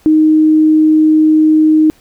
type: tone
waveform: sine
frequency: 311.1 Hz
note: D#4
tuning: in tune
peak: -5 dBFS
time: 0.06-1.9 s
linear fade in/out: 0 ms
effects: pink hiss -49 dBFS RMS until 2 s